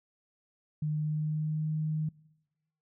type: tone with pitch glide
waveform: sine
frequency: 152.2 to 155.13 Hz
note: D#3 to D#3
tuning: -38 to -5 cents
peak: -28 dBFS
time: 0.82-2.09 s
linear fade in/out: 5 ms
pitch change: +33 cents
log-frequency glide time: 0.94-1.69 s
effects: noise-tail reverb RT60 1.0 s tail -24 dB re dry